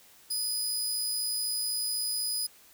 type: tone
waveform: 20% pulse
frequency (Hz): 4978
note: D#8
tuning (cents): 0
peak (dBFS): -23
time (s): 0.3-2.47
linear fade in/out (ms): 10
effects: white hiss -57 dBFS RMS until 2.73 s